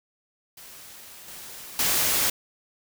white noise with level steps, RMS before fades -45 / -41 / -23 dBFS, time 0.57-2.3 s, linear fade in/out 5 ms, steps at 1.28 / 1.79 s, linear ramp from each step 2 ms, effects none

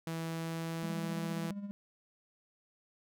sawtooth tone with pitch glide, 163.8 to 165.32 Hz, E3 to E3, -11 to +5 cents, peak -32 dBFS, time 0.07-1.51 s, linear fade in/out 2 ms, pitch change +16 cents, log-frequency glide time 0.21-1.17 s
triangle tone with tremolo, 201.6 Hz, G3, 49 cents sharp, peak -34 dBFS, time 0.83-1.71 s, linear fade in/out 0 ms, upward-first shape sine, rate 15 Hz, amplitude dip 60%
effects none

